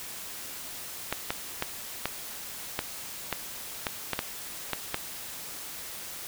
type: clicks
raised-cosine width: 0.3 ms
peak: -11 dBFS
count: 11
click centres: 1.126 / 1.305 / 1.624 / 2.056 / 2.791 / 3.327 / 3.868 / 4.133 / 4.191 / 4.733 / 4.944 s
effects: white hiss -40 dBFS RMS until 6.27 s